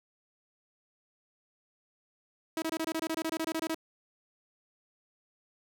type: tone bursts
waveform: sawtooth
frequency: 322.4 Hz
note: E4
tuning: 38 cents flat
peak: -26 dBFS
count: 16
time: 2.57-3.746 s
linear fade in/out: 2 ms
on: 51 ms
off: 24 ms
effects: none